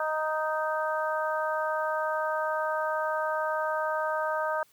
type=harmonic tone; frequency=311.1 Hz; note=D#4; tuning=in tune; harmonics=2 / 3 / 4 / 5; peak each=-30 / -32 / -33 / -34 dBFS; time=0-4.63 s; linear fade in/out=2 ms; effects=white hiss -63 dBFS RMS until 4.72 s